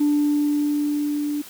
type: tone with level ramp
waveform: sine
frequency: 293.7 Hz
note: D4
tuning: in tune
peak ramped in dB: -14 to -22 dBFS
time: 0-1.42 s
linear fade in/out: 10 ms
effects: tanh soft clip ceiling -13 dBFS + white hiss -42 dBFS RMS until 1.49 s